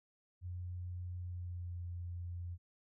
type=tone with pitch glide; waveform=sine; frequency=89.3 to 87.51 Hz; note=F2 to F2; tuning=+39 to +4 cents; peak=-40 dBFS; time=0.41-2.58 s; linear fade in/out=50 ms; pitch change=-35 cents; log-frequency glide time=1.19-1.82 s; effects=none